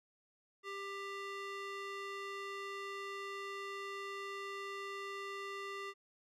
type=tone with band-pass filter; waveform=square; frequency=395.9 Hz; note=G4; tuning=17 cents sharp; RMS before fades=-44 dBFS; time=0.63-5.94 s; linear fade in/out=50 ms; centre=1800 Hz; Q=0.86; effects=none